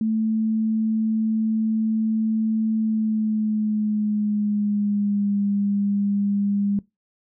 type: tone with pitch glide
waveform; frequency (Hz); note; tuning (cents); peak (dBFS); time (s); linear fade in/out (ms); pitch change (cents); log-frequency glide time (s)
sine; 220 to 201.7; A3 to G3; 0 to +50; -19; 0.01-6.79; 2; -150; 2.77-5.39
effects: noise-tail reverb RT60 0.2 s tail -21 dB re dry